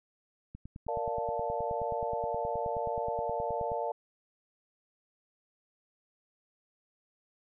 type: click train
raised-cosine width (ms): 5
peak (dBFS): -31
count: 31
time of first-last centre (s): 0.55-3.718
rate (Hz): 9.47
type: chord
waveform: sine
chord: Bb major seventh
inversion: none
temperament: equal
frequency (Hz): 466.2 / 587.3 / 698.5 / 880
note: Bb4 / D5 / F5 / A5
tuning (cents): 0 / 0 / 0 / 0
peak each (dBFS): -36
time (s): 0.88-3.92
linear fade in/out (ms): 5
effects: none